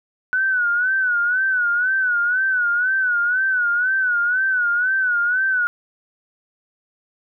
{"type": "tone with vibrato", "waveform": "sine", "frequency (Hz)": 1480, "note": "F#6", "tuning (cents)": 0, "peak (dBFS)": -16, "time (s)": [0.33, 5.67], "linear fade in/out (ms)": 0, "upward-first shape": "sine", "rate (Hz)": 2, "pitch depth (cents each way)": 92, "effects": []}